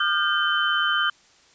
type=tone cluster; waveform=sine; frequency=1202 / 1413 / 1570 / 3067 Hz; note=D6 / F6 / G6 / G7; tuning=+40 / +20 / +2 / -38 cents; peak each=-25 dBFS; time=0-1.1 s; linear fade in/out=5 ms; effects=white hiss -56 dBFS RMS until 1.54 s + resampled to 16000 Hz